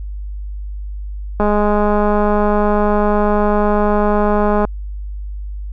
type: click train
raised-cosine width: 1 ms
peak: -3 dBFS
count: 677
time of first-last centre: 1.4-4.65 s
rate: 208 Hz
effects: added 50 Hz sine -23 dBFS peak until 5.72 s